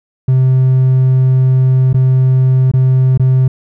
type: tone with dropouts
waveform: triangle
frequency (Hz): 130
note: C3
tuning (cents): -11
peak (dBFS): -4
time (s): 0.28-3.48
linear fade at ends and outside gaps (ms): 5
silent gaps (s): 1.931-1.943 / 2.715-2.736 / 3.176-3.196
effects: tanh soft clip ceiling 0 dBFS